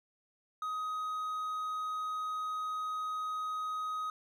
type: tone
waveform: triangle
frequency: 1257 Hz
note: D#6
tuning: 17 cents sharp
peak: -32 dBFS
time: 0.62-4.1 s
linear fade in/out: 2 ms
effects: none